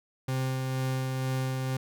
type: tone with tremolo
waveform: 40% pulse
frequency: 130.81 Hz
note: C3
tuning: in tune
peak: -26 dBFS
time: 0.28-1.77 s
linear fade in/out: 5 ms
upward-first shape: sine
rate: 2.1 Hz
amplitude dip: 25%
effects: none